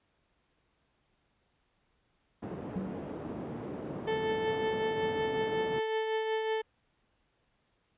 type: band-pass noise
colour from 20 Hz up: white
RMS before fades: -40 dBFS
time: 2.42-5.8 s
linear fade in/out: 10 ms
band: 120 to 390 Hz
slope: 12 dB/octave
type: tone with exponential decay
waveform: sine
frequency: 190 Hz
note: F#3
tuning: 46 cents sharp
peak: -29 dBFS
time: 2.76-3.17 s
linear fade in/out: 0 ms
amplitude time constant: 89 ms
type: tone with tremolo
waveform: 35% pulse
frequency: 440 Hz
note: A4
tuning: in tune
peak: -26 dBFS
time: 4.07-6.62 s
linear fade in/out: 10 ms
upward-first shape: triangle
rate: 5.4 Hz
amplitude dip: 40%
effects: pink hiss -74 dBFS RMS until 7.97 s + resampled to 8000 Hz